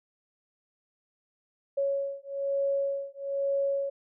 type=beating tone pair; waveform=sine; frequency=554.4 / 555.5 Hz; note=C#5 / C#5; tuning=0 / +4 cents; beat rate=1.1 Hz; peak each=-30 dBFS; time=1.77-3.9 s; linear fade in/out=10 ms; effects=none